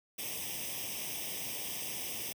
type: noise with comb filter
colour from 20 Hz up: white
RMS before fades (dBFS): -39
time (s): 0.18-2.33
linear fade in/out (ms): 10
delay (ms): 0.35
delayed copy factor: +0.9
effects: high-pass 80 Hz 12 dB/octave